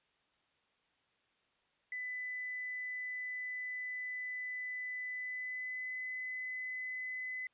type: tone with pitch glide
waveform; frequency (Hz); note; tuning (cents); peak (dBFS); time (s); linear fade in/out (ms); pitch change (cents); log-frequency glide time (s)
sine; 2000 to 2016; B6 to B6; +21 to +35; -38; 1.92-7.47; 2; +14; 5.11-5.98
effects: white hiss -75 dBFS RMS until 7.53 s + resampled to 8000 Hz